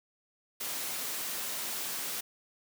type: high-pass noise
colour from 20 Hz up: white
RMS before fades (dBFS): -36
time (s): 0.6-2.21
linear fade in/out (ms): 10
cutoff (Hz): 180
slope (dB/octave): 12
effects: none